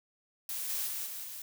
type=noise with level steps; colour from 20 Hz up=blue; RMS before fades=-37 / -34 / -37 / -41 / -43 dBFS; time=0.49-1.42 s; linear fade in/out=2 ms; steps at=0.69 / 0.87 / 1.06 / 1.24 s; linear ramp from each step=2 ms; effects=none